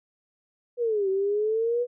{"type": "exponential two-way sweep", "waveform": "sine", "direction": "down then up", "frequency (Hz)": [493.9, 379.6, 493.9], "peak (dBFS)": -22, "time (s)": [0.77, 1.87], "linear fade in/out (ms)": 50, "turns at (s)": 1.09, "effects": []}